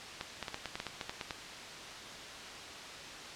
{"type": "clicks", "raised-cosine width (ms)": 0.2, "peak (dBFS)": -19, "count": 12, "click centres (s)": [0.211, 0.427, 0.482, 0.544, 0.657, 0.755, 0.801, 0.867, 1.012, 1.095, 1.212, 1.308], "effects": ["white hiss -45 dBFS RMS until 3.35 s", "low-pass 5000 Hz 12 dB/octave"]}